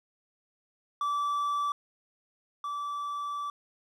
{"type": "tone pair in turn", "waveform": "triangle", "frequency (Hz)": [1159, 1159], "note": ["D6", "D6"], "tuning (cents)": [-23, -23], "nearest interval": "unison", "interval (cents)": 0, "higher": "neither", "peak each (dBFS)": [-25, -30], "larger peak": "first", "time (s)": [[1.01, 1.72], [2.64, 3.5]], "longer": "second", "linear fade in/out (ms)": 2, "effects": []}